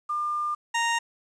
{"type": "tone pair in turn", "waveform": ["sine", "20% pulse"], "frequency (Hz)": [1200, 930.4], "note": ["D6", "A#5"], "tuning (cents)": [37, -4], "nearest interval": "major third", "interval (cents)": 441, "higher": "first", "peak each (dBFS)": [-25, -18], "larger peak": "second", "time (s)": [[0.09, 0.55], [0.74, 0.99]], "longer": "first", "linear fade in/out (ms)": 10, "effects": ["resampled to 22050 Hz", "9-bit"]}